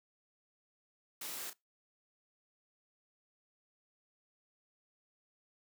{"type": "noise with echo", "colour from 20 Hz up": "white", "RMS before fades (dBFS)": -43, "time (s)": [1.21, 1.5], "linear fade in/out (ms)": 5, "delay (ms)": 33, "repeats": 1, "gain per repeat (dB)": -9, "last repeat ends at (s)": 1.533, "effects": ["noise-tail reverb RT60 0.2 s tail -23 dB re dry", "high-pass 200 Hz 12 dB/octave"]}